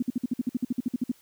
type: tone bursts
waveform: sine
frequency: 246.9 Hz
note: B3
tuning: in tune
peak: -22 dBFS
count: 15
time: 0-1.117 s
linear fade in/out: 5 ms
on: 25 ms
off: 53 ms
effects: white hiss -59 dBFS RMS until 1.21 s